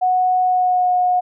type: tone with pitch glide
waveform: sine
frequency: 736 to 725 Hz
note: F#5 to F#5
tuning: -9 to -35 cents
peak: -13 dBFS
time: 0.01-1.21 s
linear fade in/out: 20 ms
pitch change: -26 cents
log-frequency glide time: 0.41-0.92 s
effects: none